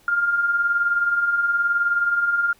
sine beating tone pair, 1386 / 1405 Hz, F6 / F6, -14 / +10 cents, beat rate 19 Hz, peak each -27 / -18 dBFS, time 0.08-2.53 s, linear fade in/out 2 ms, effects pink hiss -56 dBFS RMS until 2.59 s

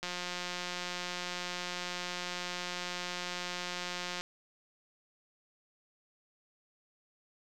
click train, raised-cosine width 0.2 ms, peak -20 dBFS, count 745, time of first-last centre 0.03-4.21 s, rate 178 Hz, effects none

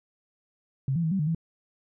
sine tone with pitch steps, 134.6 / 168.8 / 159.9 / 193.1 / 150.8 / 164 Hz, C3 / E3 / D#3 / G3 / D3 / E3, +49 / +41 / +48 / -26 / +46 / -9 cents, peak -23 dBFS, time 0.88-1.348 s, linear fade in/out 2 ms, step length 78 ms, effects none

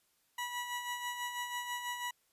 20% pulse tone with tremolo, 974 Hz, B5, 24 cents flat, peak -30 dBFS, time 0.38-2.11 s, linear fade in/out 5 ms, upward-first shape sine, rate 6.1 Hz, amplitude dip 50%, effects white hiss -74 dBFS RMS until 2.32 s + resampled to 32000 Hz

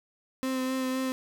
35% pulse tone with vibrato, 260 Hz, C4, 11 cents flat, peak -26 dBFS, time 0.43-1.12 s, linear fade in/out 0 ms, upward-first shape sine, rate 3.9 Hz, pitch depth 16 cents each way, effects none

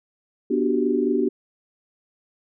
sine chord, G major seventh, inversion first, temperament just, 245 / 294 / 367.5 / 392 Hz, B3 / D4 / F#4 / G4, -14 / +2 / -12 / 0 cents, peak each -24 dBFS, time 0.5-1.29 s, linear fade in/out 10 ms, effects none

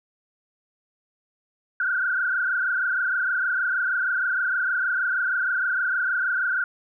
sine tone with frequency modulation, 1480 Hz, F#6, in tune, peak -21 dBFS, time 1.8-6.64 s, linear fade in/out 2 ms, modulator 26.4 Hz, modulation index 3, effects none

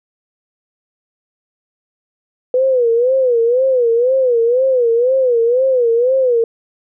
sine tone with vibrato, 493.9 Hz, B4, in tune, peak -10 dBFS, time 2.54-6.44 s, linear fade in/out 2 ms, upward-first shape sine, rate 2 Hz, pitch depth 130 cents each way, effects none

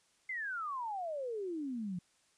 sine exponential sweep, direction down, 2118 to 170.8 Hz, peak -36 dBFS, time 0.29-1.99 s, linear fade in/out 5 ms, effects white hiss -71 dBFS RMS until 2.37 s + resampled to 22050 Hz

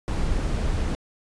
brown noise, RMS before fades -24 dBFS, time 0.08-0.95 s, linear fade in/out 0 ms, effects resampled to 22050 Hz

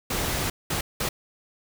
pink noise bursts at uneven times, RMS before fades -27 dBFS, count 3, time 0.1-0.5 / 0.7-0.81 / 1-1.09 s, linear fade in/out 5 ms, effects none

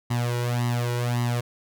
sawtooth tone with flanger, 120.7 Hz, B2, 39 cents flat, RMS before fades -25 dBFS, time 0.1-1.41 s, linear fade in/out 10 ms, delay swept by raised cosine 1 to 2.1 ms, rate 1.8 Hz, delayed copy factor +0.8, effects none

